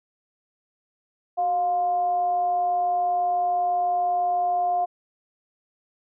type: tone with frequency modulation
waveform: sine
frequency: 709 Hz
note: F5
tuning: 26 cents sharp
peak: -20 dBFS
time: 1.37-4.86 s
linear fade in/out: 20 ms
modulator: 336 Hz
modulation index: 0.22
effects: none